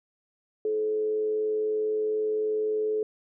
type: tone with frequency modulation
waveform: sine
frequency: 429.7 Hz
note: A4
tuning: 41 cents flat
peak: -24 dBFS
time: 0.65-3.03 s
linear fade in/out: 2 ms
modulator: 104 Hz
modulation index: 0.22
effects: none